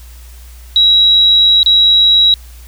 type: tone with dropouts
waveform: sine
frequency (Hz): 3871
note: B7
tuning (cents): -35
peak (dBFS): -5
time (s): 0.76-2.34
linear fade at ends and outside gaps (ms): 1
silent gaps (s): 1.631-1.661
effects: added 60 Hz sine -32 dBFS peak until 2.67 s + white hiss -43 dBFS RMS until 2.67 s